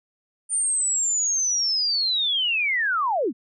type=linear sweep; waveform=sine; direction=down; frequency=9100 to 190.9 Hz; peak=-20 dBFS; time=0.49-3.33 s; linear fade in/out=50 ms; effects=none